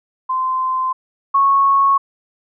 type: tone pair in turn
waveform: sine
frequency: 1036 / 1102.1 Hz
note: C6 / C#6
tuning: -17 / -10 cents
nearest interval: minor second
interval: 107 cents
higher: second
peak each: -16 / -10 dBFS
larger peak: second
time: 0.29-0.93 / 1.34-1.98 s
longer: neither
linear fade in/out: 10 ms
effects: none